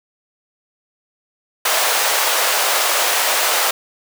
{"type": "high-pass noise", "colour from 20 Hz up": "pink", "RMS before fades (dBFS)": -17, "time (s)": [1.65, 3.71], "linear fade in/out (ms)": 5, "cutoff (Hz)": 560, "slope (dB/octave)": 24, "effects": []}